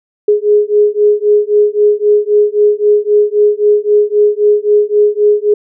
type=beating tone pair; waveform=sine; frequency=415.3 / 419.1 Hz; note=G#4 / G#4; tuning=0 / +16 cents; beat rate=3.8 Hz; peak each=-10 dBFS; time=0.28-5.54 s; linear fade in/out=5 ms; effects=none